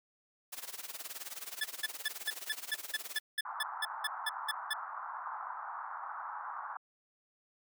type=noise with tremolo; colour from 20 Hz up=white; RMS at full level=-41 dBFS; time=0.52-3.2 s; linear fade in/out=10 ms; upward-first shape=sine; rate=19 Hz; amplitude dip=85%
type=tone bursts; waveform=25% pulse; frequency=1732 Hz; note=A6; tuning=28 cents flat; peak=-27 dBFS; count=15; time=1.61-4.735 s; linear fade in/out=5 ms; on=31 ms; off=190 ms
type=band-pass noise; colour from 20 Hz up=pink; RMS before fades=-42 dBFS; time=3.45-6.77 s; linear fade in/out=2 ms; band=830 to 1400 Hz; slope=48 dB/octave
effects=high-pass 400 Hz 12 dB/octave